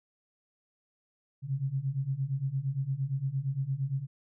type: beating tone pair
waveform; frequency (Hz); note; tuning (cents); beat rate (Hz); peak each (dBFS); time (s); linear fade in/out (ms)
sine; 130.7 / 139.4; C3 / C#3; -1 / +10; 8.7; -33 / -31; 1.42-4.07; 50
effects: none